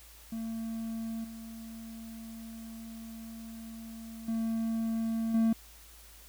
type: tone with level steps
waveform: triangle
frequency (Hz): 225.5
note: A3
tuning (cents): +43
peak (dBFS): -32 / -40 / -27 / -21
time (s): 0.32-5.53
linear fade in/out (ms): 5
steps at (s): 1.24 / 4.28 / 5.34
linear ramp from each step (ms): 5
effects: added 55 Hz sine -55 dBFS peak until 6.28 s + white hiss -55 dBFS RMS until 6.28 s